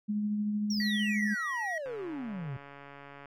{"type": "tone with tremolo", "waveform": "sine", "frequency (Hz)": 209.1, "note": "G#3", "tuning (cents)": 12, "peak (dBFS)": -27, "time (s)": [0.08, 1.35], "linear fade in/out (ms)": 20, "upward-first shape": "sine", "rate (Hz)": 13, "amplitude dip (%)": 25}
{"type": "exponential sweep", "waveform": "triangle", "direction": "down", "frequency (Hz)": [5770, 123.9], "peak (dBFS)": -33, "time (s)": [0.7, 2.57], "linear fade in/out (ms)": 5}
{"type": "tone with pitch glide", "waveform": "triangle", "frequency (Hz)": [1931, 1909.9], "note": ["B6", "A#6"], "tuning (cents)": [-39, 42], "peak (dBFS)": -31, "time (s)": [0.8, 1.78], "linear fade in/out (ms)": 2, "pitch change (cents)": -19, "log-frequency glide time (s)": [1.35, 1.43]}
{"type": "click train", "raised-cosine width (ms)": 0.5, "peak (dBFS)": -33, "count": 198, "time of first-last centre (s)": [1.86, 3.257], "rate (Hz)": 141}
{"effects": []}